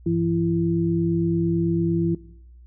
sine tone cluster, 99 / 167.9 / 335.7 Hz, G2 / E3 / E4, +18 / +32 / +32 cents, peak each -29 / -22 / -22 dBFS, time 0.06-2.15 s, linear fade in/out 5 ms, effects noise-tail reverb RT60 0.8 s tail -20 dB re dry + added 60 Hz sine -44 dBFS peak until 2.66 s

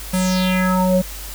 square tone with low-pass filter sweep, 185 Hz, F#3, in tune, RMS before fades -17 dBFS, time 0.13-1.02 s, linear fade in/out 10 ms, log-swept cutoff 11000 to 440 Hz, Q 4, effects added 50 Hz sine -32 dBFS peak until 1.34 s + white hiss -34 dBFS RMS until 1.34 s

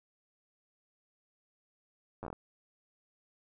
slowing click train, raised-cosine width 1 ms, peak -27 dBFS, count 7, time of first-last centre 2.23-2.329 s, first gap 9 ms, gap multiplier 1.24, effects none

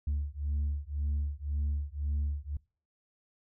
sine beating tone pair, 71.7 / 73.6 Hz, D2 / D2, -41 / +4 cents, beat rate 1.9 Hz, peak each -31 dBFS, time 0.07-2.57 s, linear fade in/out 5 ms, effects noise-tail reverb RT60 0.4 s tail -26 dB re dry + tanh soft clip ceiling -26 dBFS

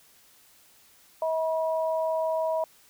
sine tone pair together, 641 / 966.9 Hz, E5 / B5, -49 / -37 cents, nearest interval perfect fifth, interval 712 cents, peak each -25 / -31 dBFS, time 1.22-2.64 s, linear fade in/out 2 ms, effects white hiss -58 dBFS RMS until 2.89 s

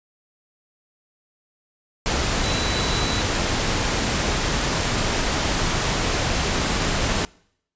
sine tone in noise, 3951 Hz, B7, in tune, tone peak -29 dBFS, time 2.44-3.21 s, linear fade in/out 0 ms, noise pink, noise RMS -22 dBFS, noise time 2.06-7.25 s, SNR -10 dB, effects noise-tail reverb RT60 0.7 s tail -25 dB re dry + resampled to 16000 Hz

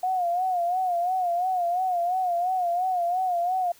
sine tone with vibrato, 719 Hz, F#5, 50 cents flat, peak -22 dBFS, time 0.03-3.72 s, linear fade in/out 5 ms, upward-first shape sine, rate 2.9 Hz, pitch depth 82 cents each way, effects white hiss -55 dBFS RMS until 3.79 s

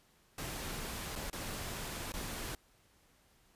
pink noise with dropouts, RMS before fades -41 dBFS, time 0.38-2.55 s, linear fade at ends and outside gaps 2 ms, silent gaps 1.155-1.159 / 1.3-1.329 / 2.121-2.138 s, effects pink hiss -68 dBFS RMS until 3.55 s + resampled to 32000 Hz

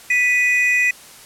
triangle tone pair together, 1975.1 / 2489 Hz, B6 / D#7, 0 / 0 cents, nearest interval major third, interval 400 cents, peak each -15 dBFS, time 0.1-0.91 s, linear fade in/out 5 ms, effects white hiss -42 dBFS RMS until 1.25 s + low-pass 12000 Hz 12 dB/octave

